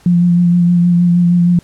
sine tone with vibrato, 174.61 Hz, F3, in tune, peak -7 dBFS, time 0.06-1.59 s, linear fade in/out 2 ms, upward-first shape sine, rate 6.4 Hz, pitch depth 21 cents each way, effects pink hiss -47 dBFS RMS until 1.63 s + low-pass 11000 Hz 12 dB/octave

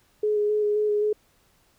sine tone with vibrato, 420 Hz, G#4, 19 cents sharp, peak -20 dBFS, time 0.23-1.13 s, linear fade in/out 5 ms, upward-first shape square, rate 3.8 Hz, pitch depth 14 cents each way, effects pink hiss -63 dBFS RMS until 1.78 s

